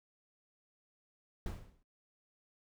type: noise with exponential decay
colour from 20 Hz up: brown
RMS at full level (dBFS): -36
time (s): 1.46-1.83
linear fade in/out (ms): 1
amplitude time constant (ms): 80
effects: noise-tail reverb RT60 0.1 s tail -18 dB re dry